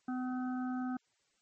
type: harmonic tone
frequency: 253.6 Hz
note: B3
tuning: 46 cents sharp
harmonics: 1 / 3 / 5 / 6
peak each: -34 / -44 / -48 / -50 dBFS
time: 0.08-0.97 s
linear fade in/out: 5 ms
effects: white hiss -75 dBFS RMS until 1.41 s + MP3 32 kbps